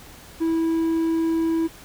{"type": "tone", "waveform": "triangle", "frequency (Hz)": 327.1, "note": "E4", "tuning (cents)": -13, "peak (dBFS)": -17, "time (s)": [0.4, 1.68], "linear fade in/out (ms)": 20, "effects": ["added 60 Hz sine -51 dBFS peak until 1.84 s", "pink hiss -45 dBFS RMS until 1.84 s"]}